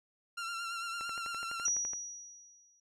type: tone with vibrato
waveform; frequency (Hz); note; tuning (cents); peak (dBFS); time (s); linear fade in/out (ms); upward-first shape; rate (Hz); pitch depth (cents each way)
sawtooth; 1372; F6; -31; -33; 0.37-1.67; 10; triangle; 8.9; 44
type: click train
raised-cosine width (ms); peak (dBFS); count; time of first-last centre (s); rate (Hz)
0.5; -32; 12; 1.01-1.934; 11.9
type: tone with exponential decay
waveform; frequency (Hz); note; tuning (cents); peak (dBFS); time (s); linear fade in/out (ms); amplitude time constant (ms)
sine; 5800; F#8; -35; -26; 1.65-2.8; 5; 250
effects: low-pass 9000 Hz 12 dB/octave